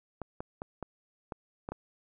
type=clicks; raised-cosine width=1 ms; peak=-23 dBFS; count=7; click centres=0.217 / 0.405 / 0.619 / 0.827 / 1.322 / 1.689 / 1.72 s; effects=none